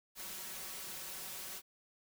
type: noise with comb filter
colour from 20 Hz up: white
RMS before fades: -45 dBFS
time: 0.15-1.62 s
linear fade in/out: 50 ms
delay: 5.3 ms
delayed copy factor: +0.7
effects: none